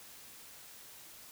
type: silence
effects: white hiss -53 dBFS RMS until 1.31 s